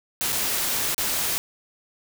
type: noise with dropouts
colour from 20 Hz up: white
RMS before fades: -25 dBFS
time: 0.21-1.38 s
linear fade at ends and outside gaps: 0 ms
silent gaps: 0.323-0.327 / 0.945-0.98 s
effects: none